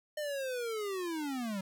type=linear sweep; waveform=square; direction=down; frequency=610 to 186 Hz; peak=-35 dBFS; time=0.17-1.61 s; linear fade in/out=5 ms; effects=none